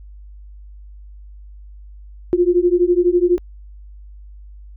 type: beating tone pair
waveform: sine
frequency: 347.5 / 359.5 Hz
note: F4 / F#4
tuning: -9 / -50 cents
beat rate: 12 Hz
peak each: -15 dBFS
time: 2.33-3.38 s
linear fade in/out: 0 ms
effects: added 50 Hz sine -36 dBFS peak until 4.76 s